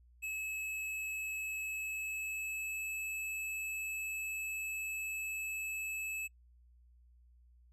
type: tone with pitch glide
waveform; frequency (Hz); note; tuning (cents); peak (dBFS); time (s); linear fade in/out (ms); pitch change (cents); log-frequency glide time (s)
square; 2588 to 2604; E7 to E7; -32 to -22; -38; 0.22-6.28; 20; +10; 1.68-2.85
effects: noise-tail reverb RT60 0.1 s tail -21 dB re dry + added 60 Hz sine -60 dBFS peak until 7.72 s